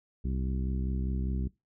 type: harmonic tone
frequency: 65 Hz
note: C2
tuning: 11 cents flat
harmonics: 1 / 2 / 3 / 4 / 5 / 6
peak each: -30 / -37 / -37 / -43 / -46 / -49 dBFS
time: 0.24-1.48 s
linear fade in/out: 10 ms
effects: noise-tail reverb RT60 0.2 s tail -21 dB re dry